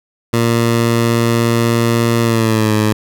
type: tone with pitch glide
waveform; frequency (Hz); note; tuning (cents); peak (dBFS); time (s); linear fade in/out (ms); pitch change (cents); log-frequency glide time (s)
15% pulse; 116.6 to 107.54; A#2 to A2; +1 to -39; -5; 0.33-2.93; 5; -140; 2.21-2.73
effects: none